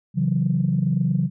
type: tone cluster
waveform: sine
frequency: 136.5 / 164.1 / 185.8 Hz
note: C#3 / E3 / F#3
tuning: -26 / -8 / +7 cents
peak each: -22 dBFS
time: 0.14-1.3 s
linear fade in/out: 50 ms
effects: tanh soft clip ceiling -9 dBFS